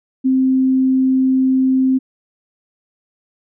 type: tone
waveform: sine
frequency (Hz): 261.6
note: C4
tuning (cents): 0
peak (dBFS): -11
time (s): 0.24-1.99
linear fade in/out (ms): 20
effects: none